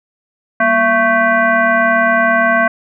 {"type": "tone with frequency modulation", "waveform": "sine", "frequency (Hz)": 1108.7, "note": "C#6", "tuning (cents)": 0, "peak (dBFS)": -9, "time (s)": [0.6, 2.68], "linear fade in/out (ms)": 5, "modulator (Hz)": 436, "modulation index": 1.7, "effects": []}